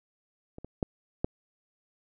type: clicks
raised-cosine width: 2 ms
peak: -29 / -27 / -14 / -13 dBFS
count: 4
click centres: 0.584 / 0.646 / 0.828 / 1.245 s
effects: none